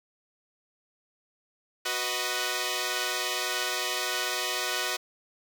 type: chord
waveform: 5% pulse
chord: B major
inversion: second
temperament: equal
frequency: 370 / 493.9 / 622.3 Hz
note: F#4 / B4 / D#5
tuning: 0 / 0 / 0 cents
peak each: -21 dBFS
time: 1.85-4.97 s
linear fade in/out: 10 ms
effects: none